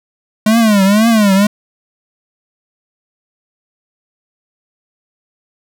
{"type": "tone with vibrato", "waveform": "square", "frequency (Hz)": 210.8, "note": "G#3", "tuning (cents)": 26, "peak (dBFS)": -8, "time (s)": [0.46, 1.47], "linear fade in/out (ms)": 5, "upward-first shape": "triangle", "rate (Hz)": 2, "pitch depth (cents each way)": 190, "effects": []}